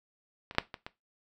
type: clicks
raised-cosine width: 0.3 ms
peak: -24 / -27 / -6 / -22 / -23 dBFS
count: 5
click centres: 0.511 / 0.55 / 0.584 / 0.742 / 0.865 s
effects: noise-tail reverb RT60 0.2 s tail -17 dB re dry